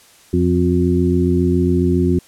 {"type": "harmonic tone with a mistuned harmonic", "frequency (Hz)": 87.31, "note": "F2", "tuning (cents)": 0, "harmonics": [1, 2, 3, 4], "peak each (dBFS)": [-18, -18, -18, -18], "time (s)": [0.33, 2.19], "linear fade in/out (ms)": 5, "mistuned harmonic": 4, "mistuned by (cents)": 36, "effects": ["white hiss -48 dBFS RMS until 2.27 s", "low-pass 11000 Hz 12 dB/octave"]}